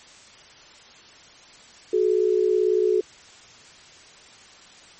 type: tone pair together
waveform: sine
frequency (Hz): 370 / 428.2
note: F#4 / A4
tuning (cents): 0 / -47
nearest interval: minor third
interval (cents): 253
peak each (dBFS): -20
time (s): 1.93-3.01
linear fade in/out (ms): 5
effects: white hiss -48 dBFS RMS until 4.99 s + MP3 32 kbps